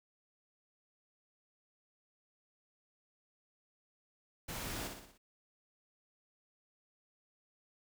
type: noise with echo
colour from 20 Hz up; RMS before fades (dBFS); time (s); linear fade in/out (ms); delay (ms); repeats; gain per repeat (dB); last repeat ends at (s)
pink; -42; 4.48-4.88; 10; 60; 5; -5; 5.18
effects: none